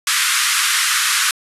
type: band-pass noise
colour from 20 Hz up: pink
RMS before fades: -17 dBFS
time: 0.07-1.31 s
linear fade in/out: 2 ms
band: 1200 to 12000 Hz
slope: 48 dB/octave
effects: resampled to 32000 Hz